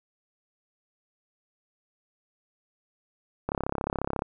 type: click train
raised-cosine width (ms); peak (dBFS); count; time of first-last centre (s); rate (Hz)
1; -14; 26; 3.49-4.221; 34.2
effects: none